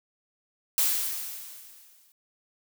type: noise with exponential decay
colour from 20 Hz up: blue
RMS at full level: -22 dBFS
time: 0.78-2.12 s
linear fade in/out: 1 ms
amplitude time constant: 290 ms
effects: none